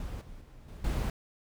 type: noise with level steps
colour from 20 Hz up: brown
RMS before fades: -38 / -48 / -51 / -45 / -29 dBFS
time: 0-1.1 s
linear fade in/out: 2 ms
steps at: 0.21 / 0.41 / 0.68 / 0.84 s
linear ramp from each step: 5 ms
effects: none